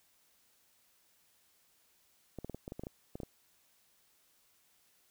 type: clicks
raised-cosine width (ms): 2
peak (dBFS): -28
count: 12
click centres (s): 2.387 / 2.446 / 2.497 / 2.546 / 2.679 / 2.721 / 2.795 / 2.836 / 2.869 / 3.155 / 3.202 / 3.233
effects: white hiss -70 dBFS RMS until 5.1 s

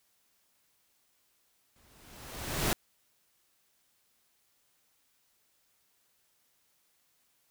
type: noise with exponential growth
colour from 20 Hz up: pink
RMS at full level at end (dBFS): -27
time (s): 1.76-2.73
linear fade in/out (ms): 0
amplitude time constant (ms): 210
effects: white hiss -72 dBFS RMS until 7.5 s

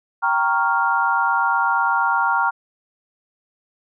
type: chord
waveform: sine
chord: G half-diminished seventh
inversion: none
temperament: equal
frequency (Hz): 784 / 932.3 / 1108.7 / 1396.9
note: G5 / Bb5 / Db6 / F6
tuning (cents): 0 / 0 / 0 / 0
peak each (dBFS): -24 / -20 / -24 / -20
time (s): 0.22-2.51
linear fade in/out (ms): 20
effects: none

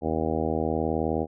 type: harmonic tone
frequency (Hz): 79.5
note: D#2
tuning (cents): +38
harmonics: 1 / 2 / 3 / 4 / 5 / 6 / 7 / 8 / 9 / 10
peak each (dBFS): -33 / -34 / -31 / -31 / -32 / -31 / -35 / -36 / -35 / -36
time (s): 0.01-1.27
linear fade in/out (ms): 50
effects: none

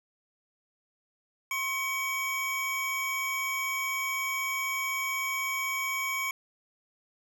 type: tone pair together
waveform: square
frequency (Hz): 1068.5 / 2264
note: C6 / C#7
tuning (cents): +36 / +36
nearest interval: octave + minor second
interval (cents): 1300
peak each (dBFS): -35 / -31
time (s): 1.51-6.31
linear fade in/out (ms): 2
effects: none

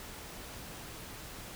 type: silence
effects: pink hiss -46 dBFS RMS until 1.55 s

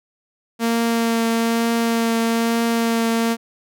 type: tone with vibrato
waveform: sawtooth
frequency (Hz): 230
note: A#3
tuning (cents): -23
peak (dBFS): -13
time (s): 0.59-3.37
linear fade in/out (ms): 50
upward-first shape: triangle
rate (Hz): 1.1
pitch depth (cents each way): 14
effects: none

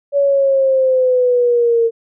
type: linear sweep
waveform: sine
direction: down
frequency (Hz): 568 to 456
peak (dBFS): -10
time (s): 0.12-1.91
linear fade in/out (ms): 50
effects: none

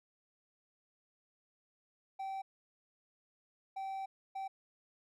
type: tone bursts at uneven times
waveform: triangle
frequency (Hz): 774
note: G5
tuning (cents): -22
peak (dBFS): -36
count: 3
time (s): 2.19-2.42 / 3.76-4.06 / 4.35-4.48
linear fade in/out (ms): 10
effects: none

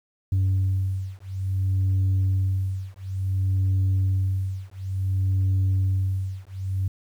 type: beating tone pair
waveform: sine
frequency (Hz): 95 / 95.57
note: F#2 / G2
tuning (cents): +46 / -43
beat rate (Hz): 0.57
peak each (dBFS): -22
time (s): 0.32-6.88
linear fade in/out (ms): 5
effects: tanh soft clip ceiling -17 dBFS + 9-bit

